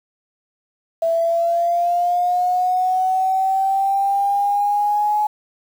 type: linear sweep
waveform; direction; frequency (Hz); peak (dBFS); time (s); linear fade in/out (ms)
sine; up; 659.3 to 845; -15; 1.02-5.27; 5
effects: 7-bit